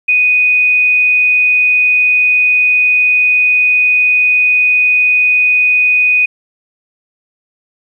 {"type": "tone", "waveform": "sine", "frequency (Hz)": 2487, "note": "D#7", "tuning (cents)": -1, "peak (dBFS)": -7, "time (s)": [0.08, 6.26], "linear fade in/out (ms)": 10, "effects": ["8-bit"]}